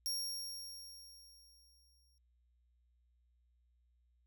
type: tone with exponential decay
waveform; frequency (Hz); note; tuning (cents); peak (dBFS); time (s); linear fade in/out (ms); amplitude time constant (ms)
sawtooth; 5570; F8; -5; -32; 0.06-2.18; 0; 460
effects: added 60 Hz sine -70 dBFS peak until 4.26 s